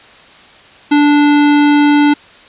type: tone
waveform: square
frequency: 292.4 Hz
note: D4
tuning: 7 cents flat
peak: -7 dBFS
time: 0.91-2.14 s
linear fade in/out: 10 ms
effects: white hiss -40 dBFS RMS until 2.48 s + resampled to 8000 Hz